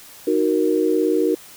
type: chord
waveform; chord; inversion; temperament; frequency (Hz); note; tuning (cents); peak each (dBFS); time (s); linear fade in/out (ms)
sine; D# minor; none; equal; 311.1 / 370 / 466.2; D#4 / F#4 / A#4; 0 / 0 / 0; -20; 0.27-1.35; 5
effects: white hiss -43 dBFS RMS until 1.56 s